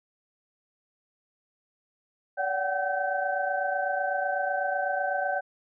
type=tone cluster; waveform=sine; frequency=574 / 739 / 767 / 1542 Hz; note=D5 / F#5 / G5 / G6; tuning=-40 / -2 / -38 / -29 cents; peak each=-31 dBFS; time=2.37-5.41 s; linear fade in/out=20 ms; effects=none